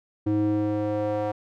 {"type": "tone with band-pass filter sweep", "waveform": "square", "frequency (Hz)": 105.1, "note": "G#2", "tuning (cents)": 21, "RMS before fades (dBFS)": -25, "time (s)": [0.26, 1.32], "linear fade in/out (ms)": 10, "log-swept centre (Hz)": [280, 630], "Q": 2.6, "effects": []}